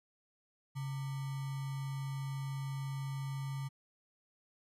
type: tone with sample-and-hold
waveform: sine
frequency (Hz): 137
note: C#3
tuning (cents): -20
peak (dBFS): -36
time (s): 0.75-3.69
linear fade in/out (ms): 20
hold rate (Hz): 1050
effects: resampled to 32000 Hz